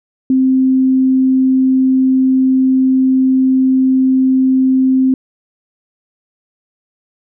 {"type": "tone", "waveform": "sine", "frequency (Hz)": 261.4, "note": "C4", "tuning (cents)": -1, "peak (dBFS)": -8, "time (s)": [0.3, 5.14], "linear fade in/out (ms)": 2, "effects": []}